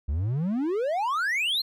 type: exponential sweep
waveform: triangle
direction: up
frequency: 65.41 to 4317 Hz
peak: -22 dBFS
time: 0.08-1.62 s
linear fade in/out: 10 ms
effects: none